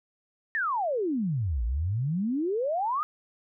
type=exponential two-way sweep; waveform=sine; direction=down then up; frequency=1864 to 54 to 1278 Hz; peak=-25 dBFS; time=0.55-3.03 s; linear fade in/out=0 ms; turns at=1.64 s; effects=none